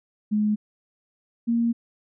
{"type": "tone pair in turn", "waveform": "sine", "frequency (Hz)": [211.1, 233.3], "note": ["G#3", "A#3"], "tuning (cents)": [29, 2], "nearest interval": "major second", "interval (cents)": 173, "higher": "second", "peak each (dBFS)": -19, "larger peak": "neither", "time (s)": [[0.31, 0.56], [1.47, 1.73]], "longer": "second", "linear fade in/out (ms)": 20, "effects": []}